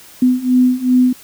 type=beating tone pair; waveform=sine; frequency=250.6 / 253.2 Hz; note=B3 / B3; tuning=+25 / +43 cents; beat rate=2.6 Hz; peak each=-14 / -12 dBFS; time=0.22-1.13 s; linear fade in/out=5 ms; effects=white hiss -41 dBFS RMS until 1.23 s